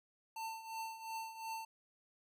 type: tone with tremolo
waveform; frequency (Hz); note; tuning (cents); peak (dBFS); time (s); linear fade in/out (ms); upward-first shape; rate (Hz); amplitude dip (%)
square; 896; A5; +31; -40; 0.36-1.65; 5; triangle; 2.8; 75
effects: none